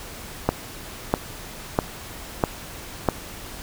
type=click train; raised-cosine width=1 ms; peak=-3 dBFS; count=5; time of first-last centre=0.49-3.087 s; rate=1.54 Hz; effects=pink hiss -38 dBFS RMS until 3.62 s